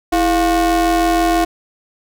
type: ring-modulated tone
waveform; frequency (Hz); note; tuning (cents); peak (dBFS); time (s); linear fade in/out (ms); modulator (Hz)
square; 186.7; F#3; +16; -10; 0.12-1.45; 10; 517
effects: none